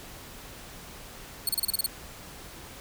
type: tone bursts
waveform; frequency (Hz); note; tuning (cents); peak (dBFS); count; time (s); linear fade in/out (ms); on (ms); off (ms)
10% pulse; 4368; C#8; -26; -17; 8; 1.47-1.862; 2; 21; 32
effects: pink hiss -45 dBFS RMS until 2.8 s